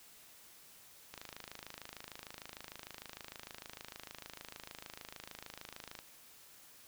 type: click train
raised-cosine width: 0.2 ms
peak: -28 dBFS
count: 130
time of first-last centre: 1.14-5.99 s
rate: 26.6 Hz
effects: white hiss -59 dBFS RMS until 6.87 s